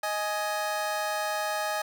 25% pulse tone pair together, 624.8 / 835 Hz, D#5 / G#5, +7 / +9 cents, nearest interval perfect fourth, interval 502 cents, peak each -27 dBFS, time 0.03-1.82 s, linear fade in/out 5 ms, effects none

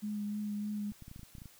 sine tone with vibrato, 208.1 Hz, G#3, 4 cents sharp, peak -34 dBFS, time 0.02-0.92 s, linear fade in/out 20 ms, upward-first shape sine, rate 3.3 Hz, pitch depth 17 cents each way
clicks, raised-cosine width 5 ms, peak -36 dBFS, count 11, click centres 0.919 / 1.023 / 1.081 / 1.114 / 1.161 / 1.194 / 1.232 / 1.352 / 1.383 / 1.419 / 1.457 s
effects white hiss -60 dBFS RMS until 1.59 s

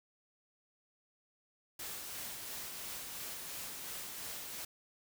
white noise with tremolo, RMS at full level -43 dBFS, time 1.79-4.65 s, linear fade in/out 5 ms, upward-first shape sine, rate 2.9 Hz, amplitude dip 25%, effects none

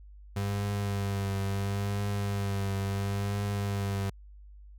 35% pulse tone with vibrato, 99.6 Hz, G2, 28 cents sharp, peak -27 dBFS, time 0.36-4.1 s, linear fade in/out 5 ms, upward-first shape triangle, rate 0.73 Hz, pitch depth 35 cents each way, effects added 50 Hz sine -47 dBFS peak until 4.78 s

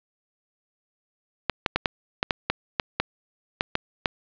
clicks, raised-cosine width 0.3 ms, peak -5 dBFS, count 12, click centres 1.497 / 1.662 / 1.76 / 1.858 / 2.229 / 2.308 / 2.5 / 2.798 / 3 / 3.609 / 3.754 / 4.058 s, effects resampled to 11025 Hz + 7-bit

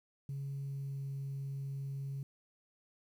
sine tone with pitch glide, 138.59 to 137.55 Hz, C#3 to C#3, 0 to -13 cents, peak -36 dBFS, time 0.29-2.23 s, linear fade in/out 2 ms, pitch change -13 cents, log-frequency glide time 0.58-1.05 s, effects tanh soft clip ceiling -34 dBFS + 11-bit

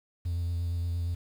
triangle tone with vibrato, 85.9 Hz, F2, 28 cents flat, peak -25 dBFS, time 0.25-1.15 s, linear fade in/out 10 ms, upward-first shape sine, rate 8.6 Hz, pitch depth 23 cents each way, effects tanh soft clip ceiling -23 dBFS + 9-bit

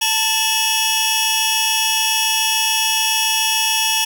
sawtooth tone cluster, 880 / 2613 / 2913 / 3343 / 5610 Hz, A5 / E7 / F#7 / G#7 / F8, 0 / -16 / -28 / +11 / +7 cents, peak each -19 dBFS, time 0.01-4.05 s, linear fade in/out 10 ms, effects none

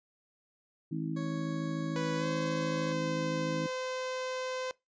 harmonic tone, 53.5 Hz, A1, 48 cents flat, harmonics 3 / 4 / 5 / 6, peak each -35 / -42 / -38 / -38 dBFS, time 0.91-3.67 s, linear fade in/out 10 ms
20% pulse tone, 554.4 Hz, C#5, in tune, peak -37 dBFS, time 1.16-2.93 s, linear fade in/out 10 ms
sawtooth tone with pitch glide, 493.9 to 513.4 Hz, B4 to C5, 0 to -33 cents, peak -30 dBFS, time 1.96-4.71 s, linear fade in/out 0 ms, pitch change +67 cents, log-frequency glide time 2.17-2.26 s
effects noise-tail reverb RT60 0.2 s tail -22 dB re dry + resampled to 16000 Hz

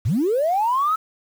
sine linear sweep, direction up, 81.8 to 1321 Hz, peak -16 dBFS, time 0.05-0.96 s, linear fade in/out 10 ms, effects tanh soft clip ceiling -13 dBFS + 7-bit

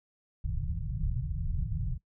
pink low-pass noise, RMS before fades -32 dBFS, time 0.44-1.98 s, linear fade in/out 10 ms, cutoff 170 Hz, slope 96 dB/octave, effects noise-tail reverb RT60 0.1 s tail -19 dB re dry

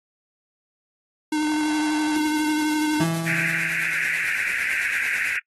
square tone with vibrato, 305 Hz, D#4, 34 cents flat, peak -21 dBFS, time 1.32-3.04 s, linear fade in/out 5 ms, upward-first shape sine, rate 12 Hz, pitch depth 20 cents each way
white noise with tremolo, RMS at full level -35 dBFS, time 2.14-5.37 s, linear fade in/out 10 ms, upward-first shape sine, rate 9 Hz, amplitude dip 50%
35% pulse tone with exponential decay, 164.81 Hz, E3, in tune, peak -18 dBFS, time 3-4.38 s, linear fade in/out 5 ms, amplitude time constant 300 ms
pink band-pass noise, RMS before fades -25 dBFS, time 3.26-5.4 s, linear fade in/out 20 ms, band 1500 to 2600 Hz, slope 96 dB/octave
effects noise-tail reverb RT60 0.1 s tail -26 dB re dry + AAC 32 kbps

